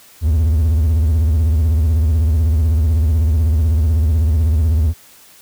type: tone with vibrato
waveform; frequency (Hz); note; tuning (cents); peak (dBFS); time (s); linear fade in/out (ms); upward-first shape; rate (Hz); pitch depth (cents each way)
triangle; 78.8; D#2; +23; -9; 0.21-4.94; 50; sine; 16; 160
effects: white hiss -45 dBFS RMS until 5.41 s